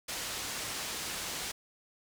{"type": "low-pass noise", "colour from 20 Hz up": "white", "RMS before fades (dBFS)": -38, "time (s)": [0.08, 1.52], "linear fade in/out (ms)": 10, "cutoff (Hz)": 7700, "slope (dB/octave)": 12, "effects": []}